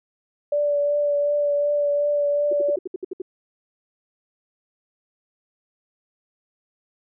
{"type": "tone with vibrato", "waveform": "sine", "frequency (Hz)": 581, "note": "D5", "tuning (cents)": -19, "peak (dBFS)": -18, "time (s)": [0.52, 2.76], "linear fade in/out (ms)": 5, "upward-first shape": "triangle", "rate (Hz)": 2.7, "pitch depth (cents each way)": 18}
{"type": "tone bursts", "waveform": "sine", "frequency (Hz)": 370.1, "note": "F#4", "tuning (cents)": 0, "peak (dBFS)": -25, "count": 9, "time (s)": [2.51, 3.219], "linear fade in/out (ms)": 5, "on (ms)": 21, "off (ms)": 65}
{"effects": []}